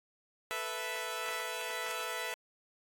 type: chord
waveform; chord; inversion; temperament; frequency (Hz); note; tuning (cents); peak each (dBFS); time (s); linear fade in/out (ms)
10% pulse; A suspended second; none; equal; 440 / 493.9 / 659.3; A4 / B4 / E5; 0 / 0 / 0; -34 / -31 / -31; 0.51-2.34; 0
effects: AAC 64 kbps